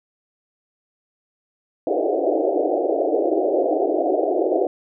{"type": "band-pass noise", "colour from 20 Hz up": "pink", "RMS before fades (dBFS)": -20, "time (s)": [1.87, 4.67], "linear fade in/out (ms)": 2, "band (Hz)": [300, 740], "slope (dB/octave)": 96, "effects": []}